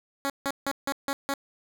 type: tone bursts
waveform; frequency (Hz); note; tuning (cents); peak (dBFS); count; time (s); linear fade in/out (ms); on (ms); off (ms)
10% pulse; 277.2; C#4; 0; -18; 6; 0.25-1.338; 0; 48; 160
effects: none